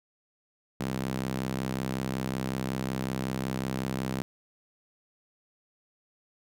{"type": "tone with high-pass filter", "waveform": "sawtooth", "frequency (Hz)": 65.41, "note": "C2", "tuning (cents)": 0, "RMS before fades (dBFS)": -32, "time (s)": [0.8, 4.22], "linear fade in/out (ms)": 0, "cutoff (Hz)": 170, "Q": 1.6, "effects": []}